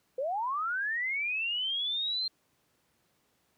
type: linear sweep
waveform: sine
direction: up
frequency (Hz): 493.9 to 4186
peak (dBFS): -29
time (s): 0.18-2.28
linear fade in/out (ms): 5
effects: pink hiss -72 dBFS RMS until 3.57 s + high-pass 100 Hz 12 dB/octave